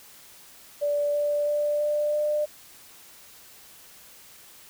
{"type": "tone with pitch steps", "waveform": "sine", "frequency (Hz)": [582, 586, 590.1, 594.2, 598.4], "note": ["D5", "D5", "D5", "D5", "D5"], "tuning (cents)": [-16, -4, 8, 20, 32], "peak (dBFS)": -22, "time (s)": [0.81, 2.46], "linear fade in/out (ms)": 20, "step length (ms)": 330, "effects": ["white hiss -50 dBFS RMS until 4.69 s"]}